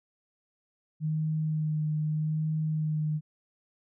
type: tone with vibrato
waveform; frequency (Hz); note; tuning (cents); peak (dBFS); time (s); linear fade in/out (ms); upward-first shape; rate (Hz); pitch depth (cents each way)
sine; 154.7; D#3; -10; -26; 1-3.21; 50; sine; 0.81; 18
effects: none